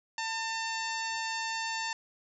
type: harmonic tone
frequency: 899 Hz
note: A5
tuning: 37 cents sharp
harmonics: 1 / 2 / 3 / 4 / 5 / 6 / 7 / 8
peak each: -36 / -37 / -40 / -45 / -41 / -45 / -47 / -45 dBFS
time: 0.18-1.93 s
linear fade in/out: 2 ms
effects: none